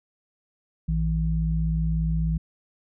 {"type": "tone pair together", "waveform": "sine", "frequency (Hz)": [57.62, 161.1], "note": ["A#1", "E3"], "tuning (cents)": [-19, -39], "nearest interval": "octave + tritone", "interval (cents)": 1780, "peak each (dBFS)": -24, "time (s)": [0.88, 2.38], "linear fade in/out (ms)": 10, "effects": []}